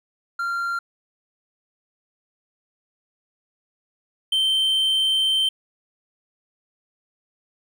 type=tone pair in turn; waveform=triangle; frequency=1384 / 3114 Hz; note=F6 / G7; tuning=-16 / -12 cents; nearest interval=octave + major second; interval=1404 cents; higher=second; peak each=-21 / -16 dBFS; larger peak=second; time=0.39-0.79 / 4.32-5.49 s; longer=second; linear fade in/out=5 ms; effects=none